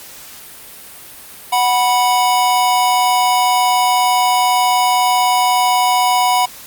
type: tone pair together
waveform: square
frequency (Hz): 740 / 982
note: F#5 / B5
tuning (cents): 0 / -10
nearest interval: perfect fourth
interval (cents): 490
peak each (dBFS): -15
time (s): 1.52-6.46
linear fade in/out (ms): 10
effects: white hiss -36 dBFS RMS until 6.66 s + Opus 48 kbps